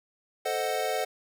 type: chord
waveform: square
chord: A diminished seventh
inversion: none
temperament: equal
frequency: 440 / 523.3 / 622.3 / 740 Hz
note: A4 / C5 / Eb5 / Gb5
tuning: 0 / 0 / 0 / 0 cents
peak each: -34 / -34 / -34 / -32 dBFS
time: 0.45-1.05 s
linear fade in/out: 10 ms
effects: none